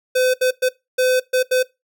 square tone bursts at uneven times, 509 Hz, C5, 48 cents flat, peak -15 dBFS, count 6, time 0.15-0.34 / 0.41-0.51 / 0.62-0.69 / 0.98-1.2 / 1.33-1.43 / 1.51-1.63 s, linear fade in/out 10 ms, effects noise-tail reverb RT60 0.2 s tail -19 dB re dry

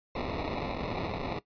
white noise with sample-and-hold, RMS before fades -34 dBFS, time 0.15-1.39 s, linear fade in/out 5 ms, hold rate 1575 Hz, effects noise-tail reverb RT60 0.1 s tail -17 dB re dry + resampled to 11025 Hz

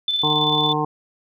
sine tone with tremolo, 3520 Hz, A7, in tune, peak -17 dBFS, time 0.08-0.73 s, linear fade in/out 2 ms, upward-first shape square, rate 18 Hz, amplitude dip 40%
harmonic tone, 151.4 Hz, D#3, 47 cents flat, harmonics 1 / 2 / 3 / 5 / 6 / 7, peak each -26 / -26 / -26 / -26 / -26 / -26 dBFS, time 0.23-0.85 s, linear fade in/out 5 ms
effects none

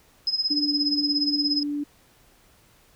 sine tone with tremolo, 5090 Hz, D#8, 39 cents sharp, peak -19 dBFS, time 0.27-1.63 s, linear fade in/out 2 ms, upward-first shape sine, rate 17 Hz, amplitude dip 80%
sine tone with pitch glide, 293.7 to 291.2 Hz, D4 to D4, 0 to -15 cents, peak -25 dBFS, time 0.5-1.84 s, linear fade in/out 10 ms, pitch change -15 cents, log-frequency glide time 0.61-0.72 s
effects pink hiss -58 dBFS RMS until 2.95 s

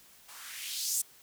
violet noise with band-pass filter sweep, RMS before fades -36 dBFS, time 0.28-1.02 s, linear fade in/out 10 ms, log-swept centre 850 to 8400 Hz, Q 2.2, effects white hiss -58 dBFS RMS until 1.22 s

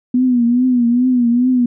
sine tone with vibrato, 245.3 Hz, B3, 12 cents flat, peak -10 dBFS, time 0.14-1.66 s, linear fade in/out 5 ms, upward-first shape triangle, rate 2.4 Hz, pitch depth 93 cents each way, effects none

